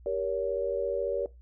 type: chord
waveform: sine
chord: G diminished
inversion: none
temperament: just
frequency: 392 / 470.4 / 564.5 Hz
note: G4 / Bb4 / Db5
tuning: 0 / +16 / +31 cents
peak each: -34 / -31 / -30 dBFS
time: 0.06-1.26 s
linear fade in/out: 2 ms
effects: noise-tail reverb RT60 0.2 s tail -19 dB re dry + added 60 Hz sine -49 dBFS peak until 1.41 s